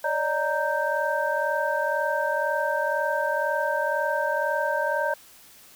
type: tone cluster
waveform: sine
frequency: 569 / 611 / 929 / 1563 Hz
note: C#5 / D#5 / A#5 / G6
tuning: +45 / -32 / -6 / -6 cents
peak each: -28 dBFS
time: 0.04-5.14 s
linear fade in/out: 5 ms
effects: white hiss -51 dBFS RMS until 5.75 s